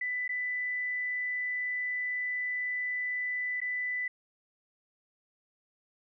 sine tone with dropouts, 1991 Hz, B6, 14 cents sharp, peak -30 dBFS, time 0.01-4.08 s, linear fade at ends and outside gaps 5 ms, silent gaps 0.279-0.291 / 3.604-3.615 s, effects none

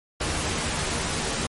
pink noise with comb filter, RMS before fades -27 dBFS, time 0.2-1.47 s, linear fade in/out 10 ms, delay 13 ms, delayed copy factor +0.55, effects MP3 48 kbps

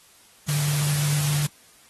sine tone in noise, 146.83 Hz, D3, in tune, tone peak -21 dBFS, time 0.48-1.47 s, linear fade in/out 10 ms, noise white, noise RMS -29 dBFS, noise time 0.48-1.47 s, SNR +5 dB, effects white hiss -54 dBFS RMS until 1.89 s + AAC 32 kbps

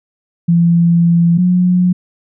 sine tone pair in turn, 170 / 180.11 Hz, F3 / F#3, -46 / -46 cents, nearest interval minor second, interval 100 cents, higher second, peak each -7 / -8 dBFS, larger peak first, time 0.48-1.38 / 1.38-1.93 s, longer first, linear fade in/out 10 ms, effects none

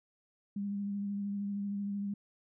sine tone with vibrato, 201.4 Hz, G3, 47 cents sharp, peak -33 dBFS, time 0.56-2.14 s, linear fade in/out 5 ms, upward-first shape sine, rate 13 Hz, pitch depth 19 cents each way, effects none

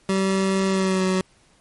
25% pulse tone with pitch glide, 192.3 to 186.93 Hz, G3 to F#3, -33 to +18 cents, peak -15 dBFS, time 0.09-1.21 s, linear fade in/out 2 ms, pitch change -49 cents, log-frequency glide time 0.68-1.04 s, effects pink hiss -58 dBFS RMS until 1.6 s + MP3 48 kbps

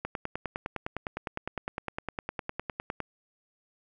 click train, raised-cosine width 0.5 ms, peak -17 dBFS, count 30, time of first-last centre 0.05-3.003 s, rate 9.82 Hz, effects none

